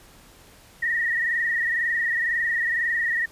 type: tone with frequency modulation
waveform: sine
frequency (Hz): 1874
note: A#6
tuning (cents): +9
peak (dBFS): -21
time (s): 0.82-3.26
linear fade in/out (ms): 10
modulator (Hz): 22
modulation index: 3
effects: pink hiss -51 dBFS RMS until 3.31 s + resampled to 32000 Hz